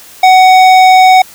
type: tone with hard clipping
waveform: sine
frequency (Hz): 747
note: F#5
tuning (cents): +16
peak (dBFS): -3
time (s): 0.23-1.22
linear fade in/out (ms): 5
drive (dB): 13
effects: white hiss -35 dBFS RMS until 1.34 s